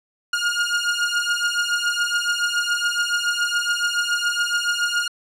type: beating tone pair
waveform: sawtooth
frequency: 1420 / 1427.1 Hz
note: F6 / F6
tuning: +28 / +37 cents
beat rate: 7.1 Hz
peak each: -19 dBFS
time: 0.33-5.08 s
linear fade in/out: 5 ms
effects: low-pass 8000 Hz 12 dB/octave